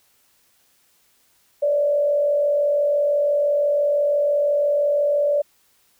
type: tone with frequency modulation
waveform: sine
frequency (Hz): 581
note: D5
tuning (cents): -19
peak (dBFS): -16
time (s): 1.62-5.42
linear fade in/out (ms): 10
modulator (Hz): 45.9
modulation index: 0.46
effects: white hiss -61 dBFS RMS until 5.99 s